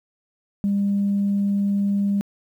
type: tone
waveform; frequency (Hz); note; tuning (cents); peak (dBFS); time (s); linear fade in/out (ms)
sine; 200.5; G3; +39; -17; 0.64-2.21; 0
effects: tanh soft clip ceiling -14 dBFS + 9-bit